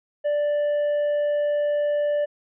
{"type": "tone", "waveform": "triangle", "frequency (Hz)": 587.3, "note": "D5", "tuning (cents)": 0, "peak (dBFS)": -18, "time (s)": [0.24, 2.26], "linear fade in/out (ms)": 20, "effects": ["resampled to 8000 Hz"]}